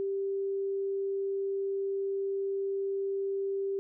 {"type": "tone", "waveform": "sine", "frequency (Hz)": 392.5, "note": "G4", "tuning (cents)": 2, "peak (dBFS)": -29, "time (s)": [0, 3.79], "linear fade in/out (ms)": 0, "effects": []}